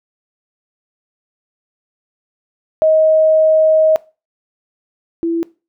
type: tone pair in turn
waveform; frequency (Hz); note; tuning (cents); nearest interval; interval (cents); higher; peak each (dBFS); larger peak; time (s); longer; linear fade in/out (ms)
sine; 630 / 333.7; D#5 / E4; +21 / +21; major seventh; 1100; first; -8 / -14; first; 2.82-3.96 / 5.23-5.43; first; 0
effects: noise-tail reverb RT60 0.3 s tail -21 dB re dry